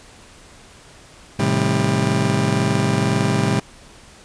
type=chord; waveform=30% pulse; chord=A half-diminished seventh; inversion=none; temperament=just; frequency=110 / 132 / 158.4 / 198 Hz; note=A2 / C3 / Eb3 / G3; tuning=0 / +16 / +31 / +18 cents; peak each=-20 / -19 / -21 / -19 dBFS; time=1.39-3.6 s; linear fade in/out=5 ms; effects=pink hiss -45 dBFS RMS until 4.24 s + resampled to 22050 Hz